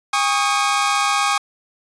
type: chord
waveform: sawtooth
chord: Ab suspended fourth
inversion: none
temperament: equal with one note detuned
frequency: 809.8 / 1108.7 / 1244.5 Hz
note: Ab5 / Db6 / Eb6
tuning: -44 / 0 / 0 cents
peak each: -17 dBFS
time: 0.13-1.38 s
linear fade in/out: 5 ms
effects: resampled to 22050 Hz